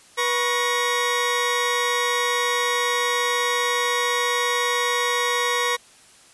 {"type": "tone cluster", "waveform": "25% pulse", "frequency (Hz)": [486.3, 1107, 1888], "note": ["B4", "C#6", "A#6"], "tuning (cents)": [-27, -3, 22], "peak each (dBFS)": -21, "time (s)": [0.17, 5.77], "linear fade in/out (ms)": 20, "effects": ["white hiss -51 dBFS RMS until 6.33 s", "resampled to 24000 Hz"]}